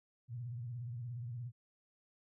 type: tone with vibrato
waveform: sine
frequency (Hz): 120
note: B2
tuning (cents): -49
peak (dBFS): -40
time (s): 0.28-1.52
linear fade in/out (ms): 50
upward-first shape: sine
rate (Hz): 17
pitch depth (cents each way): 110
effects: none